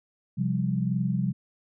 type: chord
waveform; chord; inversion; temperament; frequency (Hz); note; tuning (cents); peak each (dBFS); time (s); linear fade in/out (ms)
sine; C suspended fourth; none; just; 130.81 / 174.42 / 196.22; C3 / F3 / G3; 0 / -2 / +2; -28; 0.37-1.33; 20
effects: none